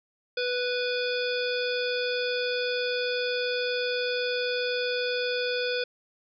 harmonic tone, 493.9 Hz, B4, in tune, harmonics 1 / 3 / 5 / 7 / 9 / 10, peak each -28 / -33 / -35 / -36 / -38 / -38 dBFS, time 0.37-5.84 s, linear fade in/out 5 ms, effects none

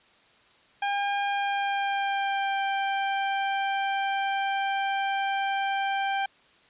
sawtooth tone with pitch glide, 805 to 786.2 Hz, G5 to G5, +46 to +5 cents, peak -21 dBFS, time 0.82-6.26 s, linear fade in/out 5 ms, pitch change -41 cents, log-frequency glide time 1.23-2.61 s, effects white hiss -59 dBFS RMS until 6.69 s + resampled to 8000 Hz

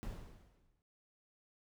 brown noise with exponential decay, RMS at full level -41 dBFS, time 0.03-0.82 s, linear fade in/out 0 ms, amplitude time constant 170 ms, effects none

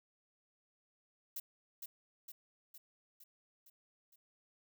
violet noise with echo, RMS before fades -42 dBFS, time 1.36-1.4 s, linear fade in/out 5 ms, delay 460 ms, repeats 6, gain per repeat -4 dB, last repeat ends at 4.16 s, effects none

